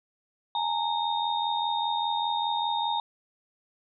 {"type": "tone cluster", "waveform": "sine", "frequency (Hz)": [837, 922, 3692], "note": ["G#5", "A#5", "A#7"], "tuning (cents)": [13, -19, -17], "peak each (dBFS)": [-30, -28, -32], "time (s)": [0.55, 3], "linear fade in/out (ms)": 2, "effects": []}